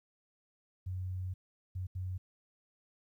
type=tone bursts at uneven times; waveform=sine; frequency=92.3 Hz; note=F#2; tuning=4 cents flat; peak=-35 dBFS; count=3; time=0.86-1.34 / 1.75-1.87 / 1.95-2.18 s; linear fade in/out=10 ms; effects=12-bit